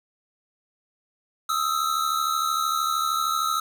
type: tone pair together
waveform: square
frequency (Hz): 1259.9 / 1333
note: D#6 / E6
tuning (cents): +21 / +19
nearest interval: minor second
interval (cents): 98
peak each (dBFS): -26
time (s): 1.49-3.6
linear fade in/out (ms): 5
effects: 8-bit